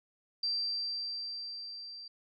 sine tone with level ramp, 4699 Hz, D8, in tune, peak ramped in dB -29 to -44 dBFS, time 0.43-2.08 s, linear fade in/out 5 ms, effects none

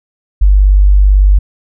sine tone, 49.01 Hz, G1, in tune, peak -3 dBFS, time 0.41-1.39 s, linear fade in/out 10 ms, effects none

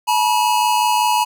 square tone pair together, 860 / 965.3 Hz, A5 / B5, -40 / -40 cents, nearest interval major second, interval 200 cents, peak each -18 / -17 dBFS, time 0.07-1.25 s, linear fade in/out 20 ms, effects none

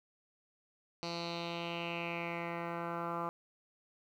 10% pulse tone with low-pass filter sweep, 170 Hz, F3, 46 cents flat, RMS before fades -39 dBFS, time 1.03-3.29 s, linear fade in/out 0 ms, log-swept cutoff 4700 to 1200 Hz, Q 4.2, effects 11-bit

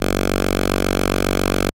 5% pulse tone with notch filter, 47.34 Hz, F#1, 40 cents sharp, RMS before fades -19 dBFS, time 0-1.71 s, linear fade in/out 20 ms, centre 130 Hz, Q 1.5, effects AAC 48 kbps

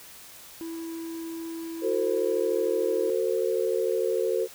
triangle tone, 329.6 Hz, E4, in tune, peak -31 dBFS, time 0.61-3.1 s, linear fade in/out 0 ms
sine chord, F# diminished, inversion none, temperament equal with one note detuned, 370 / 450 / 523.3 Hz, F#4 / A4 / C5, 0 / +39 / 0 cents, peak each -28 / -26 / -29 dBFS, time 1.81-4.48 s, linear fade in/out 50 ms
effects white hiss -47 dBFS RMS until 4.54 s

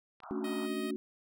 clicks, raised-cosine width 0.3 ms, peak -39 dBFS, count 2, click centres 0.203 / 0.235 s
white band-pass noise, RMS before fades -49 dBFS, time 0.22-0.67 s, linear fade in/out 20 ms, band 640 to 1400 Hz, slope 96 dB/octave
sine chord, D major seventh, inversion second, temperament equal with one note detuned, 220 / 278.9 / 293.7 / 370 Hz, A3 / C#4 / D4 / F#4, 0 / +11 / 0 / 0 cents, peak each -38 / -38 / -42 / -37 dBFS, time 0.31-0.96 s, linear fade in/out 0 ms
10% pulse tone, 627 Hz, D#5, 13 cents sharp, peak -33 dBFS, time 0.44-0.91 s, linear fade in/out 5 ms
effects none

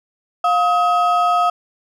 triangle ring-modulated tone, 987.8 Hz, B5, in tune, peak -8 dBFS, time 0.44-1.5 s, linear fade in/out 5 ms, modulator 281 Hz, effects none

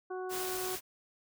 harmonic tone, 370 Hz, F#4, in tune, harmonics 1 / 2 / 3 / 4, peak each -37 / -43 / -47 / -49 dBFS, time 0.1-0.76 s, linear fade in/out 10 ms
white noise, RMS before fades -39 dBFS, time 0.29-0.81 s, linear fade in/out 50 ms
effects none

